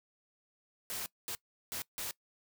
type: noise bursts at uneven times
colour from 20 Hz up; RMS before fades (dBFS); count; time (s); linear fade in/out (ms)
white; -39; 4; 0.9-1.06 / 1.28-1.35 / 1.72-1.82 / 1.98-2.11; 0
effects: noise-tail reverb RT60 0.1 s tail -21 dB re dry